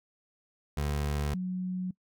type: tone pair in turn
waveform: 25% pulse / sine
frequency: 73 / 183.55 Hz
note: D2 / F#3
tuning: -10 / -14 cents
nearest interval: octave + major third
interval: 1596 cents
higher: second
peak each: -25 / -30 dBFS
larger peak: first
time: 0.77-1.34 / 1.34-1.91 s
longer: neither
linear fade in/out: 5 ms
effects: noise-tail reverb RT60 0.1 s tail -23 dB re dry